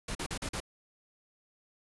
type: noise bursts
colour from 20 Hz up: pink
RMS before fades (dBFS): -36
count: 5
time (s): 0.08-0.603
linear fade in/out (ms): 5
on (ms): 71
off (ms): 42
effects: resampled to 24000 Hz